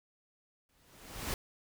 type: noise with exponential growth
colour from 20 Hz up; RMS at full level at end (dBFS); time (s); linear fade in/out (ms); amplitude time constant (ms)
pink; -34; 0.69-1.34; 1; 140
effects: none